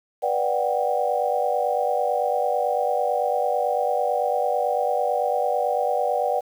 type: chord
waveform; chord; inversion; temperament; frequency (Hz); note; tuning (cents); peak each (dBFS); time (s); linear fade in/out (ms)
sine; G major seventh; first; just; 490 / 588 / 735 / 784; B4 / D5 / F#5 / G5; -14 / +2 / -12 / 0; -26 / -25 / -25 / -26; 0.22-6.41; 20
effects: 8-bit